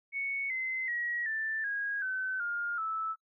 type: tone with pitch steps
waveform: sine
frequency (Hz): 2217 / 2057 / 1907.8 / 1769.8 / 1641.8 / 1523 / 1412.9 / 1310.6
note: C#7 / C7 / A#6 / A6 / G#6 / F#6 / F6 / E6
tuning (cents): 0 / -30 / +40 / +10 / -20 / +50 / +20 / -10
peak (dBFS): -31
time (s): 0.12-3.16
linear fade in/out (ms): 50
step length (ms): 380
effects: noise-tail reverb RT60 0.1 s tail -25 dB re dry